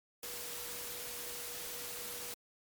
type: tone in noise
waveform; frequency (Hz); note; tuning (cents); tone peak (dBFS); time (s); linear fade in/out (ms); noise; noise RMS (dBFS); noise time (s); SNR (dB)
sine; 482.2; B4; -41; -52; 0.23-2.34; 2; white; -43; 0.23-2.34; -12
effects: MP3 96 kbps

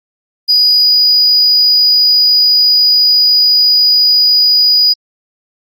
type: tone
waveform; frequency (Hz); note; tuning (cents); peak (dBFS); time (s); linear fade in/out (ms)
sine; 4923; D#8; -19; -4; 0.48-4.94; 20
effects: tanh soft clip ceiling -3 dBFS + Opus 32 kbps

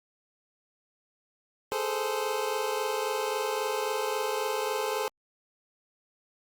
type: tone cluster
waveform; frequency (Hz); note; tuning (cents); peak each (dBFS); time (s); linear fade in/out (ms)
25% pulse; 418.4 / 442.1 / 519; G#4 / A4 / C5; +13 / +8 / -14; -29; 1.72-5.08; 0
effects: Opus 48 kbps

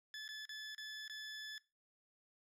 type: tone with dropouts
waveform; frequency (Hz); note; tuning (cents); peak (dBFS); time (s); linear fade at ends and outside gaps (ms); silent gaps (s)
20% pulse; 1729; A6; -31; -40; 0.14-1.58; 1; 0.279-0.289 / 0.454-0.492 / 0.748-0.78 / 1.079-1.097
effects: noise-tail reverb RT60 0.3 s tail -20 dB re dry + low-pass 8000 Hz 12 dB/octave

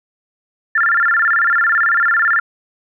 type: tone with vibrato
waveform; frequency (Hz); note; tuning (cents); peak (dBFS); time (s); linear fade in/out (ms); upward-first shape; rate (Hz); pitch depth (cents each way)
sine; 1568; G6; 0; -11; 0.75-2.4; 5; square; 18; 210
effects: none

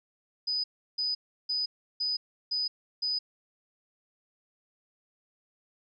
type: tone bursts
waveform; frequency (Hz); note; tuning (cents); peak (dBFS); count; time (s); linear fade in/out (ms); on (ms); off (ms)
sine; 4984; D#8; +2; -27; 6; 0.47-3.19; 10; 170; 340
effects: none

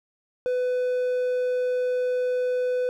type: tone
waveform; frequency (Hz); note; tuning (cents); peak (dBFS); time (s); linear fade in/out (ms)
triangle; 500; B4; +21; -20; 0.46-2.89; 0
effects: none

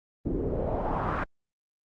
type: noise with low-pass filter sweep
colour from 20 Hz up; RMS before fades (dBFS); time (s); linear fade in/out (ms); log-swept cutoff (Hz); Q
pink; -29; 0.25-1.24; 5; 300 to 1500; 2.6
effects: Opus 32 kbps

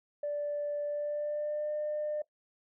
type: tone with pitch glide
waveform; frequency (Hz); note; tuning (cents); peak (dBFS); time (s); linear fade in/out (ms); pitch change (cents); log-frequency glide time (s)
sine; 585 to 601.4; D5 to D5; -7 to +41; -30; 0.23-2.22; 5; +48; 0.85-1.69
effects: noise-tail reverb RT60 0.1 s tail -19 dB re dry + tanh soft clip ceiling -27 dBFS

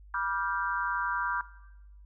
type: chord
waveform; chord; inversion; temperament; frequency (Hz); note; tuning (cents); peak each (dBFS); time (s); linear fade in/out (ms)
sine; G dominant seventh; first; equal with one note detuned; 973.6 / 1174.7 / 1396.9 / 1568; B5 / D6 / F6 / G6; -25 / 0 / 0 / 0; -34; 0.14-1.41; 2
effects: noise-tail reverb RT60 1.0 s tail -18 dB re dry + added 50 Hz sine -49 dBFS peak until 2.05 s

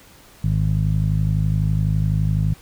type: tone with low-pass filter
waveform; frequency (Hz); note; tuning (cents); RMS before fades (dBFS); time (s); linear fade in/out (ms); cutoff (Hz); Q
15% pulse; 51.91; G#1; 0; -19; 0.44-2.54; 5; 140; 2.9
effects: pink hiss -48 dBFS RMS until 2.61 s

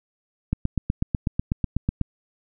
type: click train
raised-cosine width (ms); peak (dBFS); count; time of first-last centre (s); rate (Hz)
5; -9; 13; 0.53-2.013; 8.09
effects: none

